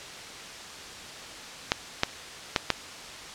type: clicks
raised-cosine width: 0.2 ms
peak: -3 dBFS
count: 4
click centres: 1.719 / 2.034 / 2.562 / 2.703 s
effects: white hiss -41 dBFS RMS until 3.34 s + low-pass 6000 Hz 12 dB/octave